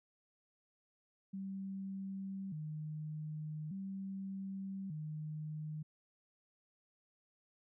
sine tone with vibrato, 172.4 Hz, F3, 22 cents flat, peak -40 dBFS, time 1.33-5.83 s, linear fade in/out 10 ms, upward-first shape square, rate 0.42 Hz, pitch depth 200 cents each way, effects none

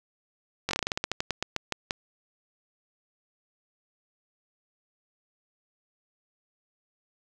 slowing click train, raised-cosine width 0.2 ms, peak -10 dBFS, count 17, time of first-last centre 0.69-1.909 s, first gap 20 ms, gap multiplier 1.16, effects none

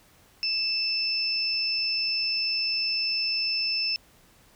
sine tone pair together, 2637 / 5274 Hz, E7 / E8, 0 / 0 cents, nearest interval octave, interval 1200 cents, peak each -31 / -25 dBFS, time 0.43-3.96 s, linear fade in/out 0 ms, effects pink hiss -58 dBFS RMS until 4.55 s

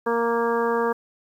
harmonic tone, 233.1 Hz, A#3, in tune, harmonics 1 / 2 / 3 / 4 / 5 / 6 / 7, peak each -29 / -22 / -34 / -27 / -29 / -37 / -32 dBFS, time 0.06-0.93 s, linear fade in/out 10 ms, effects 9-bit

